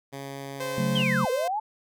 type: tone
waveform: 10% pulse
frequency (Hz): 138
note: C#3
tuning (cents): -7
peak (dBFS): -27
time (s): 0.12-1.04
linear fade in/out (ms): 20
type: tone with vibrato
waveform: sawtooth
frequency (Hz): 517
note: C5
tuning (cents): -21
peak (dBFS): -26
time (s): 0.6-1.48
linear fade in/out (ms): 5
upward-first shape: sine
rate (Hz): 7.1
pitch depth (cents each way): 9
type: chord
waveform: sine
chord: F# minor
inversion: second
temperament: equal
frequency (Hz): 138.59 / 185 / 220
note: C#3 / F#3 / A3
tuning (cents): 0 / 0 / 0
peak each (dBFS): -28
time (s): 0.78-1.25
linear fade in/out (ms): 2
type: linear two-way sweep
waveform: sine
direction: down then up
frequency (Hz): 3276 to 461.4 to 888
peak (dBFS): -25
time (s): 0.95-1.6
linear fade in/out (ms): 10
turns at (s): 1.3
effects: none